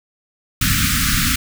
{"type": "band-stop noise", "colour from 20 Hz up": "pink", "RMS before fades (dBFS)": -17, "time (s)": [0.61, 1.36], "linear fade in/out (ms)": 5, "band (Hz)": [280, 1200], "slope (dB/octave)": 96, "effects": []}